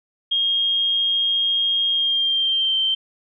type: tone with pitch glide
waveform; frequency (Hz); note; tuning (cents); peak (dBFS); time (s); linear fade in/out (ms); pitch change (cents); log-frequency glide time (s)
sine; 3243 to 3123; G#7 to G7; -42 to -7; -17; 0.31-2.95; 10; -65; 1.9-2.77
effects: none